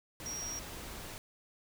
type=tone in noise; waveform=sine; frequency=5660 Hz; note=F8; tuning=22 cents sharp; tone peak=-38 dBFS; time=0.26-0.59 s; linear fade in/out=0 ms; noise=pink; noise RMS=-45 dBFS; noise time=0.2-1.18 s; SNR=+4 dB; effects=none